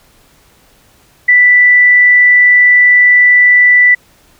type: tone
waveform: sine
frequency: 1975.5 Hz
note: B6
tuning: in tune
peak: -3 dBFS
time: 1.28-3.95 s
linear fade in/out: 10 ms
effects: pink hiss -48 dBFS RMS until 4.39 s